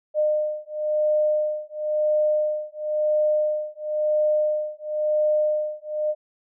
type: beating tone pair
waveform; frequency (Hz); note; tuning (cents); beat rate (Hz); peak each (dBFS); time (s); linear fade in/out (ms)
sine; 607 / 607.97; D#5 / D#5; -43 / -40; 0.97; -23; 0.14-6.15; 50
effects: none